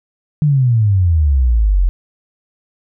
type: exponential sweep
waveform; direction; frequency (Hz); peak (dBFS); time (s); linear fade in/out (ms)
sine; down; 154.6 to 42.39; -9; 0.42-1.89; 0
effects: none